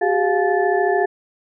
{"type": "tone cluster", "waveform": "sine", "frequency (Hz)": [376.1, 409.8, 706, 857, 1749], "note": ["F#4", "G#4", "F5", "A5", "A6"], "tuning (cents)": [28, -23, 19, -46, -11], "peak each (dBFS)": [-20, -20, -20, -28, -25], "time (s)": [0.01, 1.06], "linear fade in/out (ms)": 10, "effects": []}